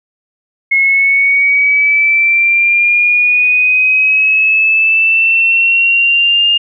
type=linear sweep; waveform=sine; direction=up; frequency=2167 to 2825 Hz; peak=-7 dBFS; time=0.71-6.58 s; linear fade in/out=10 ms; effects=none